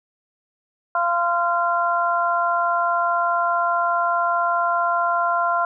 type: harmonic tone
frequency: 344.8 Hz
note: F4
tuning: 22 cents flat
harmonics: 2 / 3 / 4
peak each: -22 / -22 / -22 dBFS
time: 0.95-5.65 s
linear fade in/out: 2 ms
effects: none